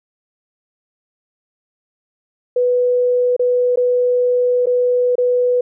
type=tone with dropouts; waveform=sine; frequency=493.9 Hz; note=B4; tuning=in tune; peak=-12 dBFS; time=2.56-5.61 s; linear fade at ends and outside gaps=5 ms; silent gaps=3.365-3.394 / 3.759-3.772 / 4.659-4.668 / 5.155-5.181 s; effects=none